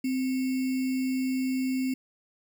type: tone with sample-and-hold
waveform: sine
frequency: 260 Hz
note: C4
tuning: 11 cents flat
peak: -25 dBFS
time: 0.04-1.94 s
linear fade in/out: 5 ms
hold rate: 2450 Hz
effects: none